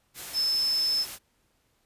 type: tone in noise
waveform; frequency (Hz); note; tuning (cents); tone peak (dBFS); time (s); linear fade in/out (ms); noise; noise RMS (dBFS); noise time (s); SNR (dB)
sine; 5250; E8; -8; -23; 0.33-1.06; 50; white; -39; 0.14-1.19; +13
effects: pink hiss -70 dBFS RMS until 1.85 s + resampled to 32000 Hz